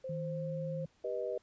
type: tone with pitch glide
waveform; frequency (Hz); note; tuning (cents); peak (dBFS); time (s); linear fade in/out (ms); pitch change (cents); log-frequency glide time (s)
sine; 523.3 to 528.8; C5 to C5; 0 to +18; -38; 0.04-0.85; 5; +18; 0.28-0.44
type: tone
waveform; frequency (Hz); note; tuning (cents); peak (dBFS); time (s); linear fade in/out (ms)
sine; 159; D#3; +38; -37; 0.09-0.86; 5
type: chord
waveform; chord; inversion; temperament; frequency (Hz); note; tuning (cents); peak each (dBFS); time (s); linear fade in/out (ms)
sine; G augmented; none; equal with one note detuned; 392 / 487.9 / 622.3; G4 / B4 / D#5; 0 / -21 / 0; -40 / -37 / -38; 1.04-1.38; 5
effects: pink hiss -70 dBFS RMS until 1.42 s + resampled to 16000 Hz

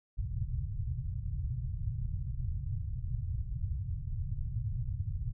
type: low-pass noise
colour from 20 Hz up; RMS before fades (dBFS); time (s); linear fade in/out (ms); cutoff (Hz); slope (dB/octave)
white; -35; 0.17-5.33; 20; 130; 48
effects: none

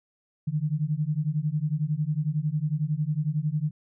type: beating tone pair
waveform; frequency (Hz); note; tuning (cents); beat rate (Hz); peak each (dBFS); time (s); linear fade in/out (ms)
sine; 146.4 / 157.4; D3 / D#3; -5 / +20; 11; -27; 0.47-3.71; 10
effects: none

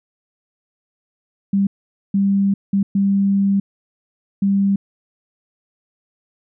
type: tone bursts at uneven times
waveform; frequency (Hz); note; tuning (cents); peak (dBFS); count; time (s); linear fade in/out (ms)
sine; 197.6; G3; +14; -13; 5; 1.53-1.67 / 2.14-2.54 / 2.73-2.83 / 2.95-3.6 / 4.42-4.76; 5
effects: none

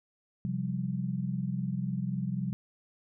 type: chord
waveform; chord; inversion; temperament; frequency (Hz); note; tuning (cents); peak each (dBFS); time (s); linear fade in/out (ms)
sine; C suspended fourth; none; equal with one note detuned; 130.81 / 174.61 / 194.76; C3 / F3 / G3; 0 / 0 / -11; -34 / -34 / -34; 0.45-2.53; 0
effects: none

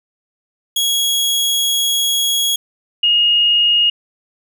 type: tone pair in turn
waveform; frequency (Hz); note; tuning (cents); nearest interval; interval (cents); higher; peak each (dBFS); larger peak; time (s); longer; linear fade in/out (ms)
sawtooth / sine; 3322 / 2861; G#7 / F7; 0 / +41; minor third; 259; first; -11 / -10; second; 0.76-2.56 / 3.03-3.9; first; 5
effects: none

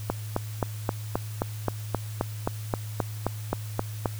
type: click train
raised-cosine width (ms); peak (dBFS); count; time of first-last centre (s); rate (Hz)
1; -10; 16; 0.1-4.058; 3.79
effects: added 107 Hz sine -33 dBFS peak until 4.19 s + white hiss -46 dBFS RMS until 4.19 s

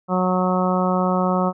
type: harmonic tone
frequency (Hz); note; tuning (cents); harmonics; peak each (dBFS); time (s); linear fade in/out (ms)
183.4; F#3; -15; 1 / 2 / 3 / 4 / 5 / 6 / 7; -20 / -27 / -24 / -26 / -28 / -27 / -27; 0.08-1.53; 50
effects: none

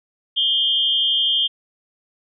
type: tone with amplitude modulation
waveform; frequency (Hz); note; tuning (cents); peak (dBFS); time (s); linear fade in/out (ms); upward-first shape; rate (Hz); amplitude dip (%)
sine; 3186; G7; +27; -12; 0.36-1.48; 20; sine; 268; 80
effects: none

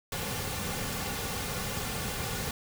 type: noise with comb filter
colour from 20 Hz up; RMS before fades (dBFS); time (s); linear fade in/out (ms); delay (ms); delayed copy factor
pink; -34; 0.12-2.51; 2; 3.1; -0.55
effects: none

